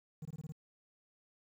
triangle tone bursts, 155 Hz, D#3, 6 cents flat, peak -39 dBFS, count 6, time 0.22-0.523 s, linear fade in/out 5 ms, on 33 ms, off 21 ms, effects 11-bit

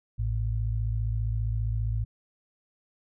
sine tone pair together, 55 / 110 Hz, A1 / A2, 0 / 0 cents, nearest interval octave, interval 1200 cents, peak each -28 dBFS, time 0.18-2.05 s, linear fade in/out 20 ms, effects none

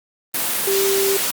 sine tone in noise, 392 Hz, G4, in tune, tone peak -17 dBFS, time 0.67-1.17 s, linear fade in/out 5 ms, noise white, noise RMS -21 dBFS, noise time 0.34-1.31 s, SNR +1 dB, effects high-pass 150 Hz 12 dB/octave + Opus 32 kbps

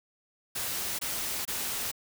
white noise bursts, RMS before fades -33 dBFS, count 3, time 0.55-1.916 s, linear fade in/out 10 ms, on 440 ms, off 23 ms, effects none

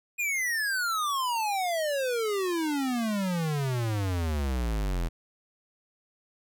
square exponential sweep, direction down, 2483 to 40.44 Hz, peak -27 dBFS, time 0.18-5.09 s, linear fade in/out 20 ms, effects none

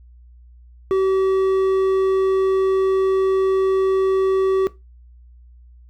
sine tone with hard clipping, 382.2 Hz, G4, 44 cents flat, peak -16 dBFS, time 0.91-4.67 s, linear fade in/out 0 ms, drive 6 dB, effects noise-tail reverb RT60 0.2 s tail -17 dB re dry + added 60 Hz sine -43 dBFS peak until 5.89 s

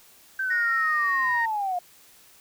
sine linear sweep, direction down, 1568 to 698 Hz, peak -24 dBFS, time 0.39-1.79 s, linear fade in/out 5 ms
sine tone, 1860 Hz, A#6, 4 cents flat, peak -22 dBFS, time 0.5-1.46 s, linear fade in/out 10 ms
effects tanh soft clip ceiling -14 dBFS + white hiss -54 dBFS RMS until 2.4 s

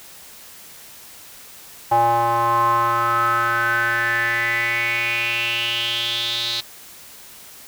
square tone with band-pass filter sweep, 117.1 Hz, A#2, 8 cents sharp, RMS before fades -20 dBFS, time 1.91-6.61 s, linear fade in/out 10 ms, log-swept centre 820 to 4000 Hz, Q 6.9, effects white hiss -42 dBFS RMS until 7.67 s

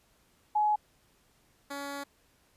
sine / 10% pulse tone pair in turn, 844 / 281.7 Hz, G#5 / C#4, +28 / +28 cents, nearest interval octave + perfect fifth, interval 1900 cents, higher first, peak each -23 / -28 dBFS, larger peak first, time 0.55-0.76 / 1.7-2.04 s, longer second, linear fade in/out 10 ms, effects pink hiss -67 dBFS RMS until 2.56 s + resampled to 32000 Hz

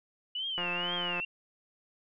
sine tone with vibrato, 2917 Hz, F#7, 25 cents flat, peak -32 dBFS, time 0.35-1.25 s, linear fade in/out 5 ms, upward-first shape triangle, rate 2.1 Hz, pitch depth 190 cents each way
click train, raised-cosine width 0.5 ms, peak -22 dBFS, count 110, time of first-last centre 0.58-1.199 s, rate 176 Hz
effects none

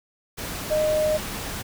sine tone in noise, 615 Hz, D#5, 20 cents flat, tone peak -19 dBFS, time 0.7-1.18 s, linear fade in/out 20 ms, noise pink, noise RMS -32 dBFS, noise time 0.37-1.63 s, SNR +10 dB, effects none

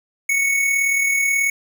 square tone with amplitude modulation, 2217 Hz, C#7, in tune, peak -15 dBFS, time 0.29-1.5 s, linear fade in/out 5 ms, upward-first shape sine, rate 38.4 Hz, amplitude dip 40%, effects none

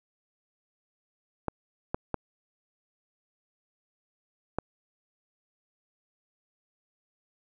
clicks, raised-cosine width 1 ms, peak -14 dBFS, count 4, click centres 1.483 / 1.945 / 2.143 / 4.586 s, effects none

